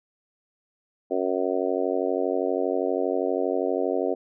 harmonic tone, 92.5 Hz, F#2, in tune, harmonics 3 / 4 / 5 / 6 / 7 / 8, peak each -30 / -28 / -28 / -30 / -30 / -35 dBFS, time 1.1-4.15 s, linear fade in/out 20 ms, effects none

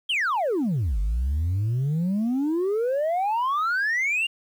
sine exponential two-way sweep, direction down then up, 3322 to 47.41 to 2855 Hz, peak -19 dBFS, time 0.09-4.27 s, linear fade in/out 10 ms, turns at 0.99 s, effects tanh soft clip ceiling -20 dBFS + 9-bit

